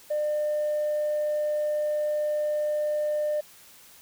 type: tone with tanh clipping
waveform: triangle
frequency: 600 Hz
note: D5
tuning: 37 cents sharp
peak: -24 dBFS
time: 0.1-3.41 s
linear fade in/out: 10 ms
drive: 5 dB
effects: white hiss -52 dBFS RMS until 4.01 s